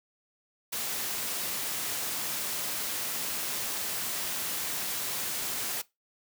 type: noise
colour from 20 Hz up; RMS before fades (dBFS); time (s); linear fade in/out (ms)
white; -33; 0.72-5.82; 10
effects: noise-tail reverb RT60 0.2 s tail -20 dB re dry + high-pass 100 Hz 12 dB/octave